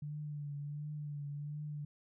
sine tone with vibrato, 146.83 Hz, D3, in tune, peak -39 dBFS, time 0.02-1.85 s, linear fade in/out 5 ms, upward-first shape triangle, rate 1.4 Hz, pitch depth 44 cents each way, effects none

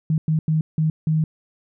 sine tone bursts at uneven times, 157.1 Hz, D#3, 17 cents sharp, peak -16 dBFS, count 5, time 0.1-0.18 / 0.28-0.39 / 0.48-0.61 / 0.78-0.9 / 1.07-1.24 s, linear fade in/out 2 ms, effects none

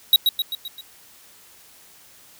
square tone with echo, 3835 Hz, A#7, 48 cents sharp, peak -10 dBFS, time 0.13-0.16 s, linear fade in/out 2 ms, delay 130 ms, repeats 5, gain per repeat -5 dB, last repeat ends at 0.81 s, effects white hiss -50 dBFS RMS until 2.39 s

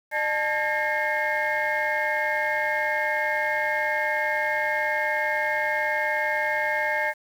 sine tone cluster, 605 / 876 / 1617 / 1820 / 2144 Hz, D#5 / A5 / G#6 / A#6 / C7, -49 / -8 / -47 / -42 / +42 cents, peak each -28 dBFS, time 0.11-7.14 s, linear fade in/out 50 ms, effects tanh soft clip ceiling -15 dBFS + 8-bit

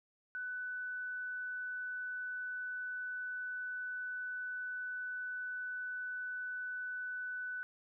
sine tone, 1495 Hz, F#6, 17 cents sharp, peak -38 dBFS, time 0.35-7.63 s, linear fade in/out 0 ms, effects none

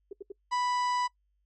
sine tone bursts, 394.9 Hz, G4, 13 cents sharp, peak -36 dBFS, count 3, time 0.11-0.32 s, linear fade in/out 5 ms, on 20 ms, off 75 ms
harmonic tone, 987.8 Hz, B5, in tune, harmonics 1 / 2 / 3 / 4 / 5 / 6 / 7 / 8, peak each -27 / -39 / -45 / -48 / -43 / -51 / -55 / -51 dBFS, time 0.51-1.08 s, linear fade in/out 20 ms
effects noise-tail reverb RT60 0.1 s tail -23 dB re dry + added 50 Hz sine -70 dBFS peak until 1.45 s

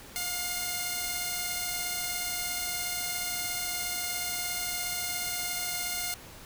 5% pulse tone pair together, 712 / 2119 Hz, F5 / C7, +33 / +21 cents, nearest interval octave + perfect fifth, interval 1888 cents, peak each -23 dBFS, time 0.16-6.14 s, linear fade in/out 0 ms, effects pink hiss -48 dBFS RMS until 6.45 s

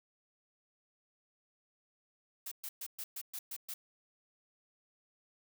blue noise bursts, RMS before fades -42 dBFS, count 8, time 2.46-3.74 s, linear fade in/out 5 ms, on 55 ms, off 120 ms, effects none

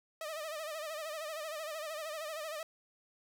sawtooth tone with vibrato, 622.3 Hz, D#5, in tune, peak -35 dBFS, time 0.21-2.63 s, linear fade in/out 2 ms, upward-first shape sine, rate 13 Hz, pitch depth 87 cents each way, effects 11-bit

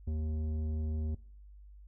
sine tone with tanh clipping, 77.78 Hz, D#2, in tune, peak -33 dBFS, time 0.07-1.15 s, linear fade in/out 5 ms, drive 11 dB, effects noise-tail reverb RT60 0.6 s tail -23 dB re dry + added 50 Hz sine -50 dBFS peak until 1.87 s

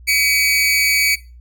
sawtooth tone with amplitude modulation, 2269 Hz, C#7, 40 cents sharp, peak -7 dBFS, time 0.07-1.16 s, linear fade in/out 20 ms, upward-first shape sine, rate 235 Hz, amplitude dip 65%, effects noise-tail reverb RT60 0.3 s tail -18 dB re dry + added 60 Hz sine -38 dBFS peak until 1.4 s

